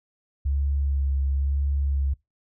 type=tone with vibrato; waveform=sine; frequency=69.3 Hz; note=C#2; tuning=in tune; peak=-21 dBFS; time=0.45-2.14 s; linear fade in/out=10 ms; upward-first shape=sine; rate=1 Hz; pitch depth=23 cents each way; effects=noise-tail reverb RT60 0.2 s tail -24 dB re dry